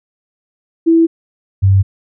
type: tone pair in turn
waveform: sine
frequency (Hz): 329.6 / 97.01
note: E4 / G2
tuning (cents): 0 / -18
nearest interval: octave + major sixth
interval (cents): 2118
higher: first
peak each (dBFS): -6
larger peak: neither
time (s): 0.86-1.07 / 1.62-1.83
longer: neither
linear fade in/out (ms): 20
effects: none